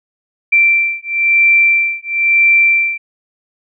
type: beating tone pair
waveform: sine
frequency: 2349 / 2350 Hz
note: D7 / D7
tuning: 0 / +1 cents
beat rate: 1 Hz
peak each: -12 dBFS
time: 0.52-2.98 s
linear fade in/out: 10 ms
effects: none